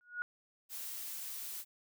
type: tone with exponential growth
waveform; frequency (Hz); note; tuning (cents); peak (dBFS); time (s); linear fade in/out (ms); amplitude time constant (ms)
sine; 1450; F#6; -35; -31; 0.01-0.22; 0; 45
type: noise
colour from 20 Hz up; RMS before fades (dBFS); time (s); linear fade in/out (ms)
blue; -43; 0.69-1.65; 50
effects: none